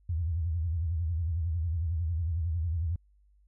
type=tone with vibrato; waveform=sine; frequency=82.8 Hz; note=E2; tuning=8 cents sharp; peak=-27 dBFS; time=0.09-2.96 s; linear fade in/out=5 ms; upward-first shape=sine; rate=11 Hz; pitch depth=140 cents each way; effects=added 50 Hz sine -60 dBFS peak until 3.47 s